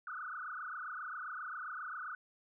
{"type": "tone with frequency modulation", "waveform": "sine", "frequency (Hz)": 1358, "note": "F6", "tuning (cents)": -49, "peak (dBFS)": -40, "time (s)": [0.07, 2.15], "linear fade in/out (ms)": 2, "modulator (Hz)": 27.5, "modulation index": 5.8, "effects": []}